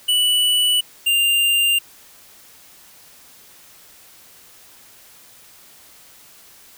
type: tone pair in turn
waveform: square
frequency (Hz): 2960 / 2794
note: F#7 / F7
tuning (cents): 0 / 0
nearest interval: minor second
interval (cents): 100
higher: first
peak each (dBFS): -15 / -15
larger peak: neither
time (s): 0.08-0.81 / 1.06-1.79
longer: neither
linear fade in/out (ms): 10
effects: white hiss -47 dBFS RMS until 6.77 s